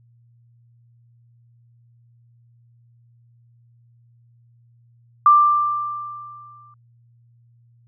sine tone with exponential decay, 1182 Hz, D6, 11 cents sharp, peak -7 dBFS, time 5.26-6.74 s, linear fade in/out 2 ms, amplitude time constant 320 ms, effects added 118 Hz sine -52 dBFS peak until 7.87 s

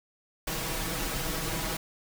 pink noise with comb filter, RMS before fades -32 dBFS, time 0.47-1.77 s, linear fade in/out 5 ms, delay 6.2 ms, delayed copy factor +0.8, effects none

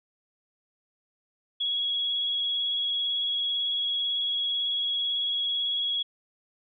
sine tone with vibrato, 3332 Hz, G#7, 5 cents sharp, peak -25 dBFS, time 1.6-6.03 s, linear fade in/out 10 ms, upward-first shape sine, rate 18 Hz, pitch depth 17 cents each way, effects none

